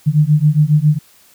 sine beating tone pair, 147.2 / 154.5 Hz, D3 / D#3, +4 / -12 cents, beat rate 7.3 Hz, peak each -12 dBFS, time 0.06-0.99 s, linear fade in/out 20 ms, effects white hiss -49 dBFS RMS until 1.34 s

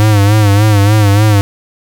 square tone with vibrato, 103.83 Hz, G#2, in tune, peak -6 dBFS, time 0-1.41 s, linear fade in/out 0 ms, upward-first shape sine, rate 3.4 Hz, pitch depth 75 cents each way, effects none

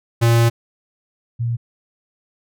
square / sine tone pair in turn, 116.54 / 117.69 Hz, A#2 / A#2, 0 / +17 cents, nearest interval unison, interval 17 cents, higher second, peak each -12 / -18 dBFS, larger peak first, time 0.21-0.5 / 1.39-1.57 s, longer first, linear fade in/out 20 ms, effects none

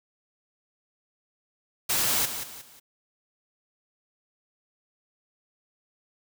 white noise with echo, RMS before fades -25 dBFS, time 1.89-2.26 s, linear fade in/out 10 ms, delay 180 ms, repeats 3, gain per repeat -9 dB, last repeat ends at 2.8 s, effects none

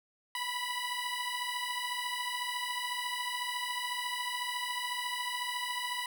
15% pulse beating tone pair, 977 / 991 Hz, B5 / B5, -19 / +6 cents, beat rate 14 Hz, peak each -30 dBFS, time 0.35-6.06 s, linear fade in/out 2 ms, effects none

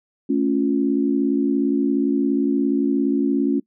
sine chord, A augmented, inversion none, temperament equal, 220 / 277.2 / 349.2 Hz, A3 / C#4 / E#4, 0 / 0 / 0 cents, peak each -23 / -18 / -24 dBFS, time 0.29-3.6 s, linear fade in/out 10 ms, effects noise-tail reverb RT60 0.1 s tail -22 dB re dry

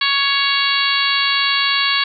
harmonic tone, 557 Hz, C#5, 8 cents sharp, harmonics 2 / 3 / 4 / 5 / 6 / 7 / 8, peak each -22 / -22 / -22 / -22 / -22 / -22 / -22 dBFS, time 0.01-2.04 s, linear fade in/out 5 ms, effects none

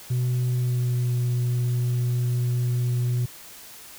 sine tone with pitch glide, 124.7 to 122.56 Hz, B2 to B2, +17 to -13 cents, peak -18 dBFS, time 0.1-3.26 s, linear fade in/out 10 ms, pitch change -30 cents, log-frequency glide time 0.46-1.11 s, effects tanh soft clip ceiling -20 dBFS + white hiss -44 dBFS RMS until 3.98 s

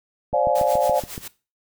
click train, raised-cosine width 3 ms, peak -19 dBFS, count 7, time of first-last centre 0.33-1.179 s, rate 7.07 Hz
sine chord, D half-diminished seventh, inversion third, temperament just, 528.6 / 587.3 / 704.8 / 845.8 Hz, C5 / D5 / F5 / Ab5, +18 / 0 / +16 / +31 cents, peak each -23 / -20 / -23 / -24 dBFS, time 0.33-1 s, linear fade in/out 10 ms
white noise with tremolo, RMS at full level -34 dBFS, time 0.55-1.28 s, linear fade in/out 5 ms, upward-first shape sine, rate 7.3 Hz, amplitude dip 80%
effects noise-tail reverb RT60 0.3 s tail -18 dB re dry

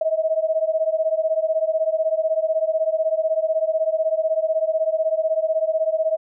sine beating tone pair, 630 / 646 Hz, D#5 / E5, +21 / -35 cents, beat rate 16 Hz, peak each -21 dBFS, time 0.01-6.17 s, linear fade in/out 5 ms, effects none

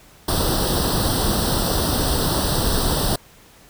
pink noise with comb filter, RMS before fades -20 dBFS, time 0.28-3.16 s, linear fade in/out 5 ms, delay 0.22 ms, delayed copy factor +0.9, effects pink hiss -49 dBFS RMS until 3.69 s

